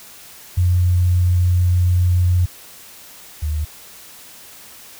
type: tone pair in turn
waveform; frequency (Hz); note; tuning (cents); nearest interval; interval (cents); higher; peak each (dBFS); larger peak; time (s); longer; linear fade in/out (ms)
sine; 89.3 / 76.51; F2 / D#2; +39 / -29; minor third; 268; first; -12 / -18; first; 0.57-2.46 / 3.42-3.65; first; 10
effects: white hiss -41 dBFS RMS until 4.99 s